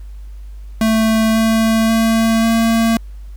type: tone with pitch steps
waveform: square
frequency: 221.4 / 223.3 / 225.3 / 227.2 Hz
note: A3 / A3 / A3 / A#3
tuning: +11 / +26 / +41 / -44 cents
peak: -12 dBFS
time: 0.81-2.97 s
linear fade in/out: 2 ms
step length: 540 ms
effects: added 50 Hz sine -29 dBFS peak until 3.36 s + pink hiss -55 dBFS RMS until 3.36 s